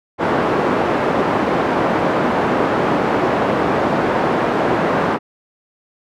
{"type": "band-pass noise", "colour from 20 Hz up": "pink", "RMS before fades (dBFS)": -17, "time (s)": [0.18, 5.19], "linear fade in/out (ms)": 50, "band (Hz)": [240, 1200], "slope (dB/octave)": 12, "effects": []}